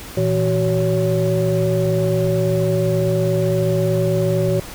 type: tone cluster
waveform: sine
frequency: 116.3 / 164.9 / 375.8 / 562 Hz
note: A#2 / E3 / F#4 / C#5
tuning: -4 / +1 / +27 / +24 cents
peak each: -20 dBFS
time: 0.17-4.6 s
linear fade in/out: 5 ms
effects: tanh soft clip ceiling -7 dBFS + pink hiss -35 dBFS RMS until 4.74 s